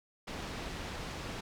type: low-pass noise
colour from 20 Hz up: pink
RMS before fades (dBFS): -41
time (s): 0.27-1.41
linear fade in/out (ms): 10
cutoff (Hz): 5100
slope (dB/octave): 12
effects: none